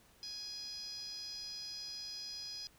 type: tone with band-pass filter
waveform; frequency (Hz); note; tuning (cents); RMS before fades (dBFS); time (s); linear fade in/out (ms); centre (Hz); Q
10% pulse; 830.6; G#5; 0; -45; 0.23-2.67; 0; 5100; 9.8
effects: pink hiss -65 dBFS RMS until 2.78 s